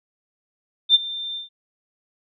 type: tone with ADSR envelope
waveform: sine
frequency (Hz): 3585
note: A7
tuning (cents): +32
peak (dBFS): -8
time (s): 0.89-1.49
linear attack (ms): 56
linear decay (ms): 26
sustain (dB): -19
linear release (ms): 130
effects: none